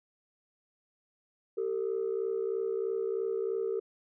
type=tone pair together; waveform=sine; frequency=388.5 / 451.6 Hz; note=G4 / A4; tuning=-16 / +45 cents; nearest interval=minor third; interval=261 cents; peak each=-31 / -31 dBFS; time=1.57-3.8 s; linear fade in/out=10 ms; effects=tanh soft clip ceiling -24 dBFS